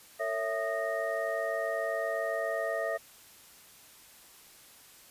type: tone cluster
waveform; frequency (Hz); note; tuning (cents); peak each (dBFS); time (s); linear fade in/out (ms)
sine; 451.5 / 559 / 659 / 1233 / 1860; A4 / C#5 / E5 / D#6 / A#6; +45 / +14 / -1 / -16 / -4; -39 / -36 / -32 / -40 / -37; 0.19-2.98; 20
effects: white hiss -55 dBFS RMS until 5.1 s + resampled to 32000 Hz